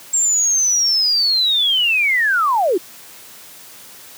sine linear sweep, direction down, 7500 to 315.6 Hz, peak -13 dBFS, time 0.13-2.78 s, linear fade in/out 10 ms, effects white hiss -40 dBFS RMS until 4.17 s + high-pass 100 Hz 12 dB/octave

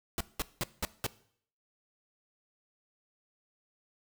pink noise bursts, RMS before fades -32 dBFS, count 5, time 0.18-1.065 s, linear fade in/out 0 ms, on 25 ms, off 190 ms, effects noise-tail reverb RT60 0.6 s tail -19 dB re dry

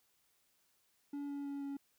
triangle tone with pitch steps, 285.3 / 283.3 / 281.4 / 279.4 Hz, C#4 / C#4 / C#4 / C#4, +50 / +38 / +26 / +14 cents, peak -37 dBFS, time 1.13-1.77 s, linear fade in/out 5 ms, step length 160 ms, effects white hiss -75 dBFS RMS until 1.98 s

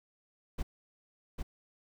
brown noise with echo, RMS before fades -33 dBFS, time 0.58-0.63 s, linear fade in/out 10 ms, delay 800 ms, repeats 1, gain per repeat -3 dB, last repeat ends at 1.43 s, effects none

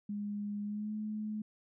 sine tone with pitch glide, 205.7 to 213.6 Hz, G#3 to G#3, -16 to +49 cents, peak -35 dBFS, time 0.09-1.42 s, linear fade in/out 5 ms, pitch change +65 cents, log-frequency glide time 0.63-0.93 s, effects none

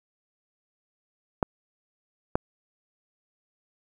clicks, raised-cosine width 1 ms, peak -8 dBFS, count 2, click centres 1.428 / 2.355 s, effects 8-bit

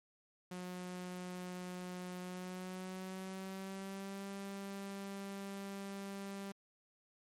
sawtooth tone with pitch glide, 180.9 to 197.27 Hz, F#3 to G3, -39 to +11 cents, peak -39 dBFS, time 0.51-6.52 s, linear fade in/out 5 ms, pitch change +150 cents, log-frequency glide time 2.2-4.26 s, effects MP3 64 kbps

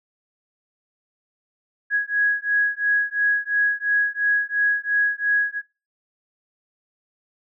sine beating tone pair, 1661.2 / 1664.1 Hz, G#6 / G#6, 0 / +3 cents, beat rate 2.9 Hz, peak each -21 / -21 dBFS, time 1.9-5.62 s, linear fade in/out 50 ms, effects noise-tail reverb RT60 0.3 s tail -21 dB re dry

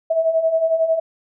sine beating tone pair, 641 / 652 Hz, E5 / E5, -49 / -19 cents, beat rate 11 Hz, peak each -22 / -16 dBFS, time 0.1-1 s, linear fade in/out 10 ms, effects none

